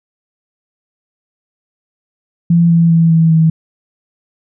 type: tone with pitch steps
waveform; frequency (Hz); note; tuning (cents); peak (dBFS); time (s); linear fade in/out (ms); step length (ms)
sine; 169.7 / 167.46 / 165.25 / 163.07 / 160.92; F3 / E3 / E3 / E3 / E3; -49 / +28 / +5 / -18 / -41; -6; 2.5-3.5; 5; 200
effects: none